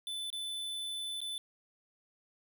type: tone with dropouts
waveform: square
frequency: 3508 Hz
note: A7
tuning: 6 cents flat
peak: -37 dBFS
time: 0.07-1.38 s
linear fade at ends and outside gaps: 1 ms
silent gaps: 0.302-0.328 / 1.205-1.215 s
effects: none